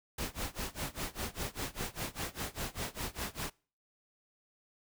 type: noise with tremolo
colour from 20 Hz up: pink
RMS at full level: -36 dBFS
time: 0.18-3.5 s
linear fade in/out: 5 ms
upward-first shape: sine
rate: 5 Hz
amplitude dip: 95%
effects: noise-tail reverb RT60 0.4 s tail -25 dB re dry